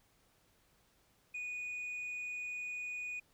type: tone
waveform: sine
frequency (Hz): 2468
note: D#7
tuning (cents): -15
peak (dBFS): -36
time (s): 1.34-3.2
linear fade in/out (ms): 10
effects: tanh soft clip ceiling -38 dBFS + pink hiss -71 dBFS RMS until 3.33 s